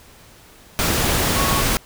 sine tone in noise, 1107 Hz, C#6, 3 cents flat, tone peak -23 dBFS, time 1.36-1.62 s, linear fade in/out 0 ms, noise pink, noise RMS -19 dBFS, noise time 0.79-1.77 s, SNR -7 dB, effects pink hiss -47 dBFS RMS until 1.85 s

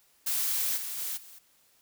blue noise with level steps, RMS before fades -29 / -36 / -34 / -50 dBFS, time 0.26-1.39 s, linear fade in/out 10 ms, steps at 0.76 / 0.97 / 1.16 s, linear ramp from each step 20 ms, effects white hiss -65 dBFS RMS until 1.81 s

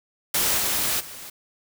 white noise with level steps, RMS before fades -22 / -24 / -39 dBFS, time 0.34-1.3 s, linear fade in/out 5 ms, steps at 0.57 / 0.99 s, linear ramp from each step 20 ms, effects none

